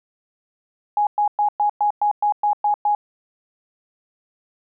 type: tone bursts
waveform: sine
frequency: 831 Hz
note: G#5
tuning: 1 cent sharp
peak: -15 dBFS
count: 10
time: 0.97-2.95 s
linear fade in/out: 2 ms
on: 99 ms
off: 110 ms
effects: none